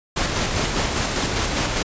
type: noise with tremolo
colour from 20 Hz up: pink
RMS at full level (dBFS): -21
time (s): 0.16-1.83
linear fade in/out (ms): 10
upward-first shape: square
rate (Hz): 5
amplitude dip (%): 30
effects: resampled to 16000 Hz